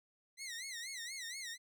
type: tone with vibrato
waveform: 15% pulse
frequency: 2000 Hz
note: B6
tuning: 21 cents sharp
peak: -36 dBFS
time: 0.37-1.58 s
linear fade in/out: 50 ms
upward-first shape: sine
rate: 4.2 Hz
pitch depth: 160 cents each way
effects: none